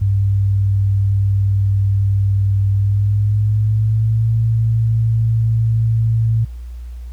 sine tone with pitch glide, 98.9 to 112.95 Hz, G2 to A2, +16 to +46 cents, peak -12 dBFS, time 0.01-6.45 s, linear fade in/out 10 ms, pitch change +230 cents, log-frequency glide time 2.69-4.29 s, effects added 60 Hz sine -27 dBFS peak until 7.12 s + pink hiss -54 dBFS RMS until 7.12 s

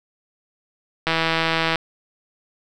click train, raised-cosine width 0.3 ms, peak -4 dBFS, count 113, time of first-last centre 1.07-1.757 s, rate 163 Hz, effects none

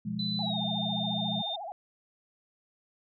sine chord, F diminished, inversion second, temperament equal, 123.47 / 174.61 / 207.7 Hz, Cb3 / F3 / Ab3, 0 / 0 / 0 cents, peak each -39 / -36 / -33 dBFS, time 0.05-1.42 s, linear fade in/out 10 ms
sine tone with pitch glide, 4000 to 3626 Hz, B7 to A#7, +21 to -49 cents, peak -32 dBFS, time 0.19-1.56 s, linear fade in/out 5 ms, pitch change -170 cents, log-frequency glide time 0.41-0.6 s
sine tone with vibrato, 740 Hz, F#5, in tune, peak -36 dBFS, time 0.39-1.72 s, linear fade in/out 0 ms, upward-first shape sine, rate 14 Hz, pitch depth 220 cents each way
effects none

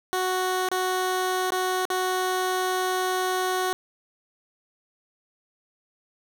15% pulse tone with dropouts, 370 Hz, F#4, in tune, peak -17 dBFS, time 0.13-3.73 s, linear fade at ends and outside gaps 0 ms, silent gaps 0.687-0.715 / 1.505-1.521 / 1.853-1.902 s, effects none

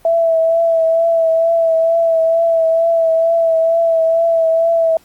sine tone with vibrato, 659.3 Hz, E5, in tune, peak -10 dBFS, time 0.05-4.97 s, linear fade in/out 2 ms, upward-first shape triangle, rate 2.2 Hz, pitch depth 30 cents each way, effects pink hiss -50 dBFS RMS until 5.04 s + Opus 32 kbps

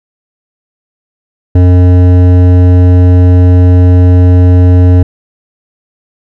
triangle tone with hard clipping, 90 Hz, F#2, 47 cents flat, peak -3 dBFS, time 1.55-5.03 s, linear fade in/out 5 ms, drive 16 dB, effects none

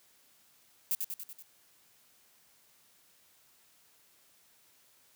violet noise with echo, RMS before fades -30 dBFS, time 0.91-0.95 s, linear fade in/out 0 ms, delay 95 ms, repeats 5, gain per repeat -4 dB, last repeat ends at 1.425 s, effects white hiss -65 dBFS RMS until 5.15 s + high-pass 60 Hz 12 dB/octave

